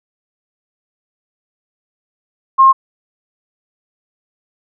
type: tone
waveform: sine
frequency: 1068 Hz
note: C6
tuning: 35 cents sharp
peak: -4 dBFS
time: 2.58-2.73 s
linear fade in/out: 20 ms
effects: none